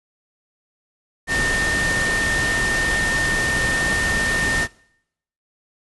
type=tone in noise; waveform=sine; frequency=1818 Hz; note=A#6; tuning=44 cents flat; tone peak=-19 dBFS; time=1.27-4.68 s; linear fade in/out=50 ms; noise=pink; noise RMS=-24 dBFS; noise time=1.27-4.68 s; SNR=+2 dB; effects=noise-tail reverb RT60 0.8 s tail -24 dB re dry + resampled to 24000 Hz